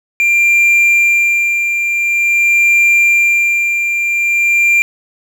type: tone with tremolo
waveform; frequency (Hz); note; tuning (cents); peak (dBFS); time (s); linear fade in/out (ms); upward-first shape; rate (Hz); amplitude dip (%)
triangle; 2380; D7; +22; -5; 0.2-4.82; 0; sine; 0.47; 50
effects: none